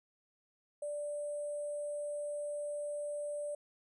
sine tone with sample-and-hold, 587.3 Hz, D5, in tune, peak -36 dBFS, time 0.82-3.55 s, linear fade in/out 5 ms, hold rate 8820 Hz, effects resampled to 32000 Hz

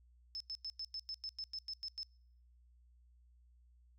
sine tone bursts, 5240 Hz, E8, 11 cents flat, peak -40 dBFS, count 12, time 0.35-2.031 s, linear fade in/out 0 ms, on 53 ms, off 95 ms, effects noise-tail reverb RT60 0.8 s tail -26 dB re dry + added 60 Hz sine -63 dBFS peak until 3.98 s

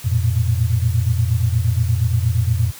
sine tone cluster, 87.2 / 111.4 / 119.9 Hz, F2 / A2 / A#2, -2 / +22 / +49 cents, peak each -19 dBFS, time 0.04-2.72 s, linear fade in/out 20 ms, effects white hiss -38 dBFS RMS until 2.79 s

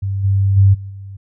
sine tone with level steps, 98 Hz, G2, in tune, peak -17 / -11 / -6 / -26 / -29 dBFS, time 0.02-1.17 s, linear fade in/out 10 ms, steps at 0.23 / 0.56 / 0.73 / 0.89 s, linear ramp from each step 20 ms, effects none

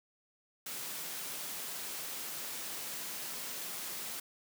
white high-pass noise, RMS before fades -41 dBFS, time 0.66-4.2 s, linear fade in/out 5 ms, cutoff 130 Hz, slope 24 dB/octave, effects none

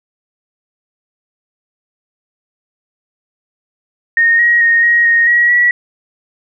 sine tone with pitch steps, 1848 / 1893 / 1856 / 1886 / 1862 / 1909 / 1936 Hz, A#6 / A#6 / A#6 / A#6 / A#6 / A#6 / B6, -16 / +26 / -8 / +20 / -2 / +41 / -35 cents, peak -7 dBFS, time 4.17-5.71 s, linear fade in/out 2 ms, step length 220 ms, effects none

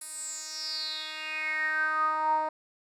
10% pulse tone with band-pass filter sweep, 311.1 Hz, D#4, in tune, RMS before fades -31 dBFS, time 0.01-2.49 s, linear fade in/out 5 ms, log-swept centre 10000 to 780 Hz, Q 7.9, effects none

